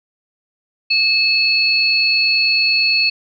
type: tone pair together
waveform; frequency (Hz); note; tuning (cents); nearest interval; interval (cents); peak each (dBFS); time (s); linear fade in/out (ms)
sine; 2600 / 4371; E7 / C#8; -24 / -25; major sixth; 899; -15; 0.9-3.1; 10
effects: none